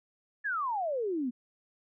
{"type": "exponential sweep", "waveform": "sine", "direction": "down", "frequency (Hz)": [1760, 233.1], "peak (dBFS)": -29, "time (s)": [0.44, 1.31], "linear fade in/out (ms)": 20, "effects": []}